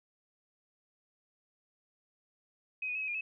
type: tone with pitch steps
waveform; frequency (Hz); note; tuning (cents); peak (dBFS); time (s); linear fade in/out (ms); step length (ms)
sine; 2528 / 2475 / 2570 / 2544 / 2415 / 2582; D#7 / D#7 / E7 / D#7 / D7 / E7; +27 / -10 / -45 / +38 / +48 / -37; -33; 2.82-3.21; 5; 65
effects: none